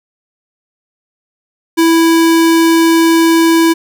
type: tone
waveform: square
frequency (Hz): 329.6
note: E4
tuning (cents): 0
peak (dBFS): -7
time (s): 1.77-3.74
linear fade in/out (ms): 20
effects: none